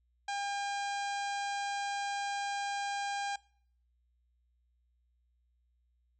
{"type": "harmonic tone", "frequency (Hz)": 804, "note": "G5", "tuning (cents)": 44, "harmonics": [1, 2, 3, 4, 5, 6, 7, 8, 9, 10], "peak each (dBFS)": [-35, -41, -45, -47, -49, -51, -52, -53, -54, -55], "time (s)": [0.28, 3.36], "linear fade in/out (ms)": 5, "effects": ["noise-tail reverb RT60 0.6 s tail -23 dB re dry", "added 60 Hz sine -70 dBFS peak until 6.19 s"]}